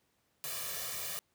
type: noise with comb filter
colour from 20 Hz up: white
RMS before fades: -39 dBFS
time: 0.44-1.19 s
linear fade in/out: 0 ms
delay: 1.7 ms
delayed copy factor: +0.9
effects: pink hiss -75 dBFS RMS until 1.34 s + high-pass 80 Hz 12 dB/octave